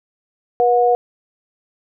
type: tone pair together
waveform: sine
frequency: 483.9 / 725 Hz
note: B4 / F#5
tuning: -35 / -35 cents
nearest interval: perfect fifth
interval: 700 cents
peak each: -14 dBFS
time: 0.6-0.95 s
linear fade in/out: 0 ms
effects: none